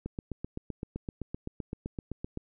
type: click train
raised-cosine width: 3 ms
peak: -22 dBFS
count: 19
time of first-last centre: 0.06-2.374 s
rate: 7.78 Hz
effects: none